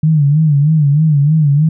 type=tone with vibrato; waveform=sine; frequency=149.8 Hz; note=D3; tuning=35 cents sharp; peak=-7 dBFS; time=0.03-1.69 s; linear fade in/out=5 ms; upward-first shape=sine; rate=3.2 Hz; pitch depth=110 cents each way; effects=none